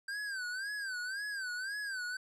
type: tone with vibrato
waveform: square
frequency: 1568 Hz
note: G6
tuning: in tune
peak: -37 dBFS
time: 0.08-2.17 s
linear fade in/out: 5 ms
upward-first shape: sine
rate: 1.9 Hz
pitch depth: 130 cents each way
effects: low-pass 9000 Hz 12 dB/octave